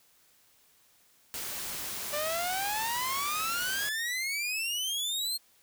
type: noise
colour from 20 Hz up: white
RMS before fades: -37 dBFS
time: 1.34-3.89 s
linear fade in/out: 0 ms
type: exponential sweep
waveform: sawtooth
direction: up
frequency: 580 to 4260 Hz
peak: -27 dBFS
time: 2.12-5.38 s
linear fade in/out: 20 ms
effects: white hiss -64 dBFS RMS until 5.62 s